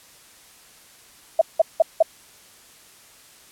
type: tone bursts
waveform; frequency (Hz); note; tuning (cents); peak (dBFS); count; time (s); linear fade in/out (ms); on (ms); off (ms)
sine; 650; E5; -24; -10; 4; 1.39-2.026; 5; 24; 180
effects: white hiss -50 dBFS RMS until 3.51 s + low-pass 12000 Hz 12 dB/octave